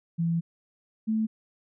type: tone pair in turn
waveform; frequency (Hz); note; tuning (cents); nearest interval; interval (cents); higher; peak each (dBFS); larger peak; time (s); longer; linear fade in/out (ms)
sine; 167.3 / 219.5; E3 / A3; +26 / -4; perfect fourth; 470; second; -23; neither; 0.18-0.41 / 1.07-1.27; first; 20
effects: none